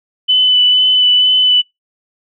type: tone with vibrato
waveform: sine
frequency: 3000 Hz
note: F#7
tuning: 23 cents sharp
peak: -7 dBFS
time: 0.28-1.62 s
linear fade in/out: 20 ms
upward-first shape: sine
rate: 2.1 Hz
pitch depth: 13 cents each way
effects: noise-tail reverb RT60 0.2 s tail -26 dB re dry